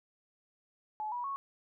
sine tone with pitch steps, 856 / 972 / 1103.7 Hz, A5 / B5 / C#6, -48 / -28 / -8 cents, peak -34 dBFS, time 1-1.36 s, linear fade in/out 0 ms, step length 120 ms, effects none

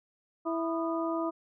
harmonic tone with a mistuned harmonic, 329.6 Hz, E4, in tune, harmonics 1 / 2 / 3 / 4, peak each -31 / -34 / -38 / -37 dBFS, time 0.45-1.31 s, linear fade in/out 20 ms, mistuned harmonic 4, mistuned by -120 cents, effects none

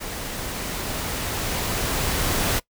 pink noise with level ramp, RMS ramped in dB -32 to -22 dBFS, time 0-2.6 s, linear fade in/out 20 ms, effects noise-tail reverb RT60 0.1 s tail -21 dB re dry

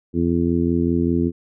harmonic tone, 85.1 Hz, F2, 44 cents flat, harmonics 1 / 2 / 3 / 4 / 5, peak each -25 / -23 / -20 / -22 / -29 dBFS, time 0.13-1.32 s, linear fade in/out 50 ms, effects none

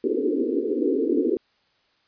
pink band-pass noise, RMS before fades -23 dBFS, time 0.04-1.37 s, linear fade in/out 0 ms, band 250 to 480 Hz, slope 96 dB/octave, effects white hiss -65 dBFS RMS until 2.07 s + resampled to 11025 Hz

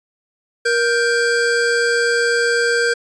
square tone pair together, 472 / 1568 Hz, A#4 / G6, +22 / 0 cents, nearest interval octave + major sixth, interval 2078 cents, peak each -18 dBFS, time 0.65-2.94 s, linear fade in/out 10 ms, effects resampled to 22050 Hz

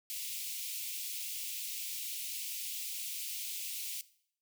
white high-pass noise, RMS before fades -40 dBFS, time 0.1-4.01 s, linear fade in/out 0 ms, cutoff 2300 Hz, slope 48 dB/octave, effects noise-tail reverb RT60 0.6 s tail -18 dB re dry

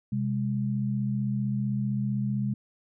sine tone pair together, 128.7 / 204.3 Hz, C3 / G#3, -28 / -28 cents, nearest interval minor sixth, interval 800 cents, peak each -28 dBFS, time 0.12-2.54 s, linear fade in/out 5 ms, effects none

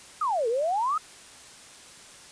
sine exponential two-way sweep, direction down then up, 1311 to 440 to 1311 Hz, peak -23 dBFS, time 0.21-0.98 s, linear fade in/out 5 ms, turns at 0.48 s, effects white hiss -48 dBFS RMS until 2.31 s + resampled to 22050 Hz

